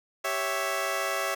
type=chord; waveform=15% pulse; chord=C# diminished; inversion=second; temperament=equal; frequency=392 / 554.4 / 659.3 Hz; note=G4 / C#5 / E5; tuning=0 / 0 / 0 cents; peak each=-29 / -25 / -24 dBFS; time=0.24-1.35 s; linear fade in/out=10 ms; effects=none